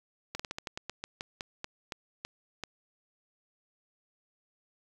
slowing click train, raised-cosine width 0.2 ms, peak -19 dBFS, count 15, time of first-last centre 0.35-2.637 s, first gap 45 ms, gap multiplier 1.18, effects 8-bit

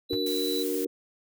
triangle tone, 3964 Hz, B7, 6 cents sharp, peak -30 dBFS, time 0.09-0.64 s, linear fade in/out 20 ms
sine chord, D augmented, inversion none, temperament equal with one note detuned, 293.7 / 371.5 / 466.2 Hz, D4 / F#4 / A#4, 0 / +7 / 0 cents, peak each -31 dBFS, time 0.1-0.87 s, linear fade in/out 10 ms
45% pulse tone with exponential decay, 106.3 Hz, G#2, 41 cents sharp, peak -30 dBFS, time 0.13-0.2 s, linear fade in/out 0 ms, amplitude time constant 15 ms
blue noise, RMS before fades -37 dBFS, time 0.26-0.85 s, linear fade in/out 5 ms
effects none

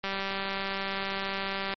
click train, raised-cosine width 0.3 ms, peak -16 dBFS, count 332, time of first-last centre 0.04-1.737 s, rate 195 Hz, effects MP3 32 kbps

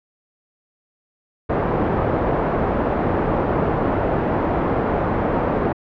white low-pass noise, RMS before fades -20 dBFS, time 1.49-5.73 s, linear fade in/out 10 ms, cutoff 690 Hz, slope 12 dB/octave, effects low-pass 2000 Hz 12 dB/octave

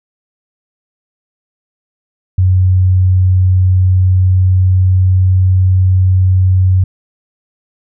sine tone with pitch glide, 92.5 to 93.04 Hz, F#2 to F#2, 0 to +10 cents, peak -6 dBFS, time 2.38-6.84 s, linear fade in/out 5 ms, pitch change +10 cents, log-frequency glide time 3.67-5.47 s, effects none

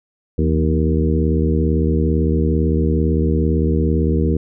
harmonic tone with a mistuned harmonic, 77.78 Hz, D#2, in tune, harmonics 1 / 2 / 3 / 4 / 5 / 6, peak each -17 / -20 / -22 / -23 / -24 / -25 dBFS, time 0.38-4.37 s, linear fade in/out 5 ms, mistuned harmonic 2, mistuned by +74 cents, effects none

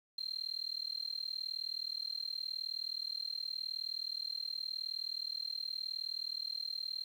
sine tone with amplitude modulation, 4169 Hz, C8, 7 cents flat, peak -33 dBFS, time 0.18-7.04 s, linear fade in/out 5 ms, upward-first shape sine, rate 39.1 Hz, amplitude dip 100%, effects 10-bit

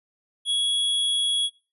square tone, 3343 Hz, G#7, 11 cents sharp, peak -22 dBFS, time 0.45-1.5 s, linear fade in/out 50 ms, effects noise-tail reverb RT60 0.3 s tail -19 dB re dry + resampled to 32000 Hz

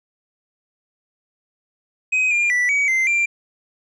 triangle tone with pitch steps, 2521 / 2403 / 1967 / 2266 / 2078 / 2370 Hz, D#7 / D7 / B6 / C#7 / C7 / D7, +22 / +39 / -7 / +37 / -12 / +15 cents, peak -14 dBFS, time 2.12-3.26 s, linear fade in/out 10 ms, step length 190 ms, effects resampled to 22050 Hz

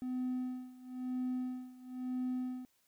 triangle tone with tremolo, 253.2 Hz, B3, 43 cents sharp, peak -30 dBFS, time 0.02-2.65 s, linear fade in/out 0 ms, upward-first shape sine, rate 1 Hz, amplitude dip 90%, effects tanh soft clip ceiling -28 dBFS + white hiss -74 dBFS RMS until 2.87 s

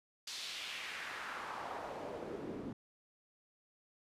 pink noise with band-pass filter sweep, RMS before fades -44 dBFS, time 0.27-2.73 s, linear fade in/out 5 ms, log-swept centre 4700 to 250 Hz, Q 1.8, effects resampled to 32000 Hz

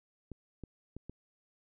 clicks, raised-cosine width 3 ms, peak -30 dBFS, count 4, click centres 0.317 / 0.637 / 0.966 / 1.096 s, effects none

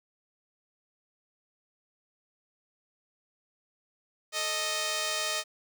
5% pulse tone pair together, 440 / 622.3 Hz, A4 / D#5, 0 / 0 cents, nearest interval tritone, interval 600 cents, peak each -27 / -18 dBFS, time 4.32-5.44 s, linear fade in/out 50 ms, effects none

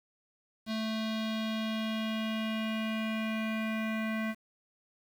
square tone with low-pass filter sweep, 220 Hz, A3, in tune, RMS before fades -33 dBFS, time 0.66-4.35 s, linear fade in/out 50 ms, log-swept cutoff 4100 to 2100 Hz, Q 3.1, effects 9-bit

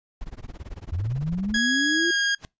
brown noise with tremolo, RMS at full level -34 dBFS, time 0.21-1.59 s, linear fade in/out 0 ms, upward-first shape sine, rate 18 Hz, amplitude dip 100%
sine linear sweep, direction up, 77.78 to 349.2 Hz, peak -24 dBFS, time 0.92-2.11 s, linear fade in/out 5 ms
sawtooth tone with pitch glide, 1661.2 to 1629.8 Hz, G#6 to G#6, 0 to -33 cents, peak -17 dBFS, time 1.54-2.35 s, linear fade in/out 5 ms, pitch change -33 cents, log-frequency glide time 1.92-2.14 s
pink noise with exponential growth, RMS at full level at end -36 dBFS, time 2.37-2.45 s, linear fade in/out 0 ms, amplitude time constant 16 ms
effects noise-tail reverb RT60 0.2 s tail -24 dB re dry + resampled to 16000 Hz

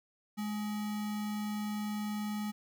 sine tone with sample-and-hold, 210.2 Hz, G#3, 21 cents sharp, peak -33 dBFS, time 0.37-2.52 s, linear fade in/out 20 ms, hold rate 1050 Hz, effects none

